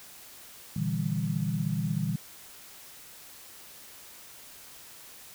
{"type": "chord", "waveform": "sine", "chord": "E half-diminished seventh", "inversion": "second", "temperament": "just", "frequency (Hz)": [118.67, 148.33, 164.81, 197.78], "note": ["Bb2", "D3", "E3", "G3"], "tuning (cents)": [31, 18, 0, 16], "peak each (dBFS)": [-34, -32, -31, -33], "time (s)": [0.76, 2.16], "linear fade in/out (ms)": 5, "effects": ["white hiss -49 dBFS RMS until 5.34 s"]}